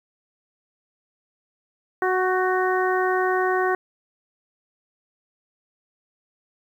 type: harmonic tone with a mistuned harmonic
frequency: 370 Hz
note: F#4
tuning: in tune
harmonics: 1 / 2 / 3 / 4 / 5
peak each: -22 / -25 / -27 / -28 / -29 dBFS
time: 2.02-3.75 s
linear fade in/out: 2 ms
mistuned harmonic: 4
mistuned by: +23 cents
effects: 9-bit